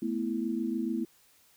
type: chord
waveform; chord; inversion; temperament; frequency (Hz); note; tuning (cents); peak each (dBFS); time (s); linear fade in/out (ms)
sine; A suspended second; none; equal; 220 / 246.9 / 329.6; A3 / B3 / E4; 0 / 0 / 0; -33; 0.02-1.05; 5
effects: white hiss -63 dBFS RMS until 1.56 s